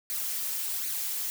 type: noise with flanger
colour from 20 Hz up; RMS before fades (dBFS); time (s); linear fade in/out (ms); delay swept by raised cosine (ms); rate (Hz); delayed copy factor
blue; -32; 0.1-1.3; 0; 0.46 to 4.66; 1.3; +0.6
effects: none